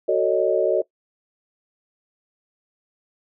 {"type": "chord", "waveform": "sine", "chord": "D# half-diminished seventh", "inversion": "first", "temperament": "just", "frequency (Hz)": [373.4, 448, 560, 622.3], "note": ["F#4", "A4", "C#5", "D#5"], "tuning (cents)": [16, 31, 18, 0], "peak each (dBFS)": -22, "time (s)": [0.08, 0.82], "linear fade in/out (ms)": 10, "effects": ["noise-tail reverb RT60 0.1 s tail -19 dB re dry"]}